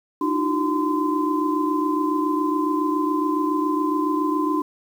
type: tone cluster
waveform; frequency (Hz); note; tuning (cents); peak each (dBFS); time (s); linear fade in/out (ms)
sine; 302 / 329.2 / 369.1 / 1027; D4 / E4 / F#4 / C6; +48 / -2 / -4 / -33; -22 / -28 / -28 / -24; 0.21-4.62; 5
effects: 8-bit